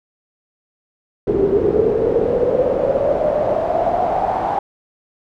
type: noise with band-pass filter sweep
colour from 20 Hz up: brown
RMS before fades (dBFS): -17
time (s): 1.27-4.59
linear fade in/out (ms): 5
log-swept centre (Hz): 380 to 810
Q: 8.8
effects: none